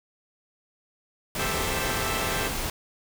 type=noise; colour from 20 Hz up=pink; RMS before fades=-30 dBFS; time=1.35-2.7 s; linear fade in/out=2 ms
type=chord; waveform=10% pulse; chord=A minor seventh; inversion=third; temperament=equal; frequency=392 / 440 / 523.3 / 659.3 Hz; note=G4 / A4 / C5 / E5; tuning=0 / 0 / 0 / 0 cents; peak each=-26 dBFS; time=1.39-2.48 s; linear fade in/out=5 ms
effects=none